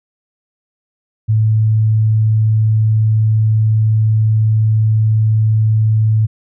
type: tone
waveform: sine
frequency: 109.3 Hz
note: A2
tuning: 11 cents flat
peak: -9 dBFS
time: 1.28-6.27 s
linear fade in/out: 20 ms
effects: none